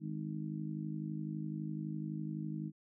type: harmonic tone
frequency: 51.91 Hz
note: G#1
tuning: in tune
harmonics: 3 / 4 / 5 / 6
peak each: -40 / -42 / -50 / -44 dBFS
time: 0-2.72 s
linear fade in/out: 50 ms
effects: none